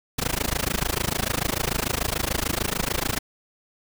pink noise with amplitude modulation, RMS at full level -22 dBFS, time 0.18-3.19 s, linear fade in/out 10 ms, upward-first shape sine, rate 26.8 Hz, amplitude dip 100%, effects none

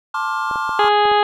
triangle chord, D minor seventh, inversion second, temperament just, 881 / 1057.2 / 1174.7 / 1409.6 Hz, A5 / C6 / D6 / F6, +2 / +18 / 0 / +16 cents, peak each -23 dBFS, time 0.14-0.89 s, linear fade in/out 5 ms
clicks, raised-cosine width 1 ms, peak -17 dBFS, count 6, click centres 0.512 / 0.558 / 0.693 / 0.845 / 1.055 / 1.116 s
harmonic tone, 415.3 Hz, G#4, in tune, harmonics 1 / 2 / 3 / 4 / 5 / 6 / 7 / 8 / 9 / 10, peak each -18 / -14 / -21 / -25 / -30 / -34 / -27 / -30 / -37 / -34 dBFS, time 0.79-1.23 s, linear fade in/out 2 ms
effects none

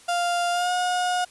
35% pulse tone with pitch glide, 698.5 to 721.5 Hz, F5 to F#5, 0 to -44 cents, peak -20 dBFS, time 0.08-1.25 s, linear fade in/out 10 ms, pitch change +56 cents, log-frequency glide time 0.51-0.71 s, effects white hiss -51 dBFS RMS until 1.3 s + resampled to 24000 Hz

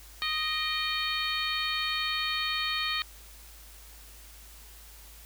harmonic tone with a mistuned harmonic, 622.3 Hz, D#5, in tune, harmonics 2 / 3 / 4 / 5 / 6 / 7, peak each -35 / -35 / -35 / -35 / -35 / -35 dBFS, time 0.22-3.02 s, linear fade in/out 0 ms, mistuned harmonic 4, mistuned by -57 cents, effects added 53 Hz sine -50 dBFS peak until 5.25 s + white hiss -52 dBFS RMS until 5.25 s

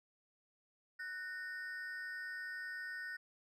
triangle ring-modulated tone, 1661.2 Hz, G#6, in tune, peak -37 dBFS, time 0.99-3.17 s, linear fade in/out 10 ms, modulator 174 Hz, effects none

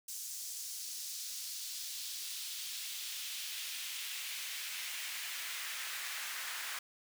pink noise with high-pass filter sweep, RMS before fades -42 dBFS, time 0.08-6.79 s, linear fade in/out 5 ms, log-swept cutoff 6400 to 1500 Hz, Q 1.4, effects none

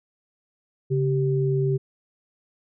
sine tone pair together, 138.59 / 388.4 Hz, C#3 / G4, 0 / -16 cents, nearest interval octave + tritone, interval 1784 cents, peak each -21 / -24 dBFS, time 0.9-1.78 s, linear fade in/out 20 ms, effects none

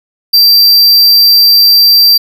square tone, 4699 Hz, D8, in tune, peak -3 dBFS, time 0.33-2.18 s, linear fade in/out 10 ms, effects none

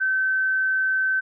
sine tone, 1537 Hz, G6, 35 cents flat, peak -19 dBFS, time 0-1.21 s, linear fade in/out 20 ms, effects none

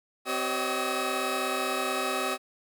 20% pulse tone cluster, 259.4 / 383.6 / 558 / 623 / 1282 Hz, C4 / G4 / C#5 / D#5 / E6, -15 / -37 / +11 / +2 / -49 cents, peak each -31 / -28 / -31 / -30 / -27 dBFS, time 0.25-2.38 s, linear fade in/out 50 ms, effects none

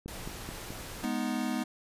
click train, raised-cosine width 3 ms, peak -26 dBFS, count 4, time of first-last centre 0.06-0.705 s, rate 4.65 Hz
pink noise, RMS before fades -42 dBFS, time 0.08-1.05 s, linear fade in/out 0 ms
square chord, G# minor, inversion none, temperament equal, 207.7 / 246.9 / 311.1 Hz, G#3 / B3 / D#4, 0 / 0 / 0 cents, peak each -36 / -33 / -37 dBFS, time 1.03-1.64 s, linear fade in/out 10 ms
effects resampled to 32000 Hz

